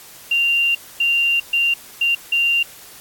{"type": "tone bursts at uneven times", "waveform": "sine", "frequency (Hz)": 2778, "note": "F7", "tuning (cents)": -10, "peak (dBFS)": -14, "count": 5, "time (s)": [[0.31, 0.75], [1, 1.4], [1.53, 1.74], [2.01, 2.15], [2.32, 2.63]], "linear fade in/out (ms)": 5, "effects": ["white hiss -41 dBFS RMS until 3 s", "AAC 64 kbps"]}